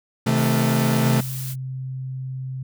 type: chord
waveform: 40% pulse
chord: A diminished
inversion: first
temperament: equal with one note detuned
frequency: 130.81 / 159.2 / 220 Hz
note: C3 / Eb3 / A3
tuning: 0 / +40 / 0 cents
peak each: -20 / -24 / -20 dBFS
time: 0.26-1.21 s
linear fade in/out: 10 ms
type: noise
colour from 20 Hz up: blue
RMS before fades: -34 dBFS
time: 0.34-1.56 s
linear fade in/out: 50 ms
type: tone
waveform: sine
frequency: 130.81 Hz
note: C3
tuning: in tune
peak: -27 dBFS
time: 1.04-2.63 s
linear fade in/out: 5 ms
effects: none